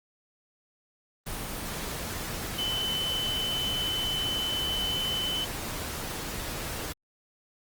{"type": "tone in noise", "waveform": "sine", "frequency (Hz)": 3032, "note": "F#7", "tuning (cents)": 42, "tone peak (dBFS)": -28, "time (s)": [2.58, 5.45], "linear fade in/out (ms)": 10, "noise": "pink", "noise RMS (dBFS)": -35, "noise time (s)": [1.26, 6.93], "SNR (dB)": 4, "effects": ["Opus 24 kbps"]}